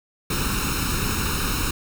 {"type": "noise with comb filter", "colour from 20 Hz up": "pink", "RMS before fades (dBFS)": -24, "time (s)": [0.3, 1.71], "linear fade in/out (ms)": 5, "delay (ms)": 0.75, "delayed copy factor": 0.8, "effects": []}